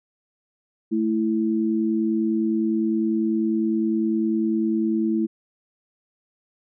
sine tone pair together, 219.7 / 329.6 Hz, A3 / E4, -2 / 0 cents, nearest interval perfect fifth, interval 702 cents, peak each -22 dBFS, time 0.91-5.27 s, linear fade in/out 20 ms, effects none

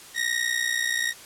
sawtooth ring-modulated tone, 1877 Hz, A#6, 11 cents sharp, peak -17 dBFS, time 0.14-1.14 s, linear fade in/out 50 ms, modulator 30.2 Hz, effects white hiss -45 dBFS RMS until 1.25 s + low-pass 11000 Hz 12 dB/octave

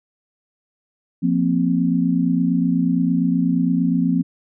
sine chord, F suspended fourth, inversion none, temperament equal, 174.61 / 233.1 / 261.6 Hz, F3 / Bb3 / C4, 0 / 0 / 0 cents, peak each -19 / -22 / -19 dBFS, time 1.22-4.23 s, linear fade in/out 20 ms, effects none

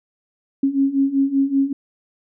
sine beating tone pair, 270.8 / 276 Hz, C#4 / C#4, -40 / -7 cents, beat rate 5.2 Hz, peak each -20 / -17 dBFS, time 0.63-1.73 s, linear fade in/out 5 ms, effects none

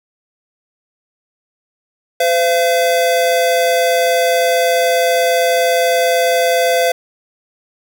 square tone pair together, 510.4 / 681 Hz, C5 / F5, -43 / -44 cents, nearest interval perfect fourth, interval 499 cents, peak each -15 dBFS, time 2.2-6.92 s, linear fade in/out 5 ms, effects none

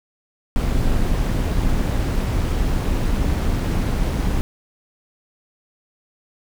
brown noise with amplitude modulation, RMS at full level -17 dBFS, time 0.56-4.41 s, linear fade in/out 0 ms, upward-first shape sine, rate 215 Hz, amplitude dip 50%, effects none

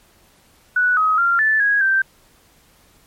sine tone with pitch steps, 1477 / 1267 / 1385 / 1751 / 1653 / 1564 Hz, F#6 / D#6 / F6 / A6 / G#6 / G6, -3 / +31 / -15 / -9 / -9 / -4 cents, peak -13 dBFS, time 0.76-2.02 s, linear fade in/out 5 ms, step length 210 ms, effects pink hiss -54 dBFS RMS until 3.06 s + MP3 64 kbps

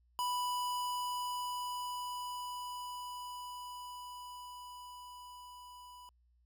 square tone with level ramp, 987.8 Hz, B5, in tune, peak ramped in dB -33 to -52 dBFS, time 0.19-6.09 s, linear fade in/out 0 ms, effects added 60 Hz sine -67 dBFS peak until 6.45 s

